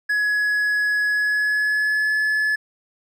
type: tone with pitch glide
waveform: triangle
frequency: 1684 to 1717.4 Hz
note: G#6 to A6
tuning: +24 to -42 cents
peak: -16 dBFS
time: 0.09-2.56 s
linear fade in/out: 10 ms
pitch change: +34 cents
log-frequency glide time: 1.08-2.15 s
effects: none